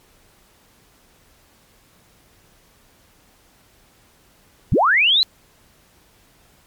sine linear sweep, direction up, 52 to 4134 Hz, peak -12 dBFS, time 4.72-5.23 s, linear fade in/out 0 ms, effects pink hiss -55 dBFS RMS until 6.66 s + MP3 96 kbps

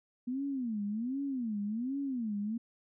sine tone with vibrato, 238.8 Hz, A#3, 42 cents sharp, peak -32 dBFS, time 0.27-2.58 s, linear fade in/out 10 ms, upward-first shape sine, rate 1.3 Hz, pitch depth 280 cents each way, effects none

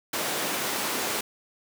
pink high-pass noise, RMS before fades -29 dBFS, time 0.13-1.21 s, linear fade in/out 5 ms, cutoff 310 Hz, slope 12 dB/octave, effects none

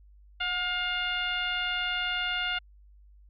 sine tone with frequency modulation, 2124 Hz, C7, 25 cents sharp, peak -27 dBFS, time 0.4-2.59 s, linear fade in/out 10 ms, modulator 698 Hz, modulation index 1.7, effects added 50 Hz sine -52 dBFS peak until 3.29 s

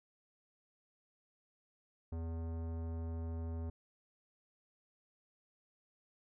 sine tone with tanh clipping, 82.41 Hz, E2, in tune, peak -40 dBFS, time 2.12-3.7 s, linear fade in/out 5 ms, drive 18 dB, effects none

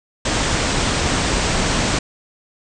pink low-pass noise, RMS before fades -19 dBFS, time 0.25-1.99 s, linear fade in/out 5 ms, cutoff 8600 Hz, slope 96 dB/octave, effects none

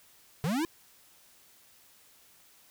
square linear sweep, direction up, 136.5 to 349.2 Hz, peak -28 dBFS, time 0.44-0.65 s, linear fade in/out 0 ms, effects white hiss -60 dBFS RMS until 2.7 s

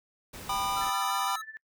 pink noise, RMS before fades -43 dBFS, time 0.33-0.9 s, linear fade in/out 10 ms
square chord, G augmented, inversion none, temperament equal with one note detuned, 784 / 987.8 / 1216.1 Hz, G5 / B5 / D#6, 0 / 0 / -40 cents, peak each -34 / -33 / -33 dBFS, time 0.49-1.36 s, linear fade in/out 5 ms
square tone with vibrato, 1322 Hz, E6, 5 cents sharp, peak -36 dBFS, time 0.76-1.42 s, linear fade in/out 10 ms, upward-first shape square, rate 5.8 Hz, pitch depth 36 cents each way
sine tone with tremolo, 1760 Hz, A6, in tune, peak -38 dBFS, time 0.81-1.57 s, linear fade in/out 0 ms, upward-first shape sine, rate 15 Hz, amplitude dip 80%
effects noise-tail reverb RT60 0.1 s tail -26 dB re dry

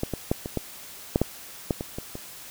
clicks, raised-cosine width 2 ms, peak -12 / -14 / -8 / -18 / -12 / -6 / -7 / -9 / -17 / -18 / -21 dBFS, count 11, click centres 0.034 / 0.137 / 0.315 / 0.459 / 0.573 / 1.159 / 1.216 / 1.708 / 1.809 / 1.985 / 2.154 s, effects white hiss -43 dBFS RMS until 2.5 s

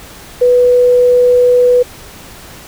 sine tone, 493.2 Hz, B4, 2 cents flat, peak -5 dBFS, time 0.41-1.83 s, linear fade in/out 10 ms, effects pink hiss -34 dBFS RMS until 2.67 s

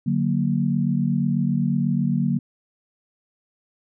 sine chord, D augmented, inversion none, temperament equal, 146.83 / 185 / 233.1 Hz, D3 / F#3 / A#3, 0 / 0 / 0 cents, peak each -23 dBFS, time 0.06-2.39 s, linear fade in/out 10 ms, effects none

